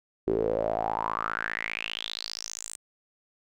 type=tone with band-pass filter sweep; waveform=sawtooth; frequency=55 Hz; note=A1; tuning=in tune; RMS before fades=-31 dBFS; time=0.27-2.76 s; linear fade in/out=5 ms; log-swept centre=370 to 8500 Hz; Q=7.2; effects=none